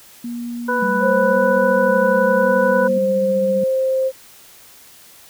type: tone with vibrato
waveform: sine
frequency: 231.7 Hz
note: A#3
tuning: 10 cents flat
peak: -24 dBFS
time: 0.24-2.98 s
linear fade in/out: 5 ms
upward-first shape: square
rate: 0.91 Hz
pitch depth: 48 cents each way
type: harmonic tone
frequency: 494.6 Hz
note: B4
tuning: 3 cents sharp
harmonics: 1 / 2 / 3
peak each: -21 / -21 / -21 dBFS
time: 0.68-2.88 s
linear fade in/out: 10 ms
type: tone with tremolo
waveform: sine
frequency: 194.6 Hz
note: G3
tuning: 12 cents flat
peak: -20 dBFS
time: 0.82-3.64 s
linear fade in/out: 5 ms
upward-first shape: sine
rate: 15 Hz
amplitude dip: 35%
type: tone with pitch glide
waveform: sine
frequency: 530 to 525.7 Hz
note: C5 to C5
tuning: +22 to +8 cents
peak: -15 dBFS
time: 1-4.12 s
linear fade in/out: 50 ms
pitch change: -14 cents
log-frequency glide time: 1.46-2.17 s
effects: white hiss -45 dBFS RMS until 5.29 s